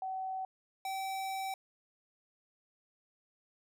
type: tone pair in turn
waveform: sine / square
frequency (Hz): 758 / 770.4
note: F#5 / G5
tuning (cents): +42 / -30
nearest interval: unison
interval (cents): 28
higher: second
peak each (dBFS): -35 / -36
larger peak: first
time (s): 0.02-0.45 / 0.85-1.54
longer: second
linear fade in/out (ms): 2
effects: none